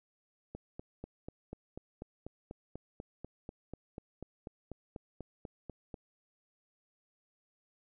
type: click train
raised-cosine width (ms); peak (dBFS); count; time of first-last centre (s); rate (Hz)
2; -29; 23; 0.55-5.942; 4.08
effects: none